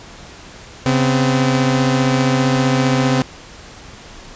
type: tone pair together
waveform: sawtooth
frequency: 135.3 / 255.4 Hz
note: C#3 / C4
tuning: -42 / -42 cents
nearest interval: major seventh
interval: 1100 cents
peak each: -12 dBFS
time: 0.86-3.22 s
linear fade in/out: 0 ms
effects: pink hiss -38 dBFS RMS until 4.35 s + resampled to 16000 Hz